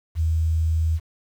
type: tone with quantisation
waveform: sine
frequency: 80.6 Hz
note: E2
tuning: 38 cents flat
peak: -18 dBFS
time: 0.15-1 s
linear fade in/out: 50 ms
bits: 8
effects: none